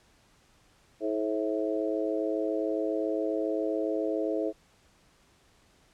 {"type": "harmonic tone with a mistuned harmonic", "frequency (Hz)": 107.3, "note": "A2", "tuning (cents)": -43, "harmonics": [3, 4, 5, 6], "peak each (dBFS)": [-31, -32, -33, -34], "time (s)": [1, 4.53], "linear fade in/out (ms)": 50, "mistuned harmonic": 6, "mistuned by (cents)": 27, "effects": ["pink hiss -63 dBFS RMS until 5.93 s", "low-pass 9000 Hz 12 dB/octave"]}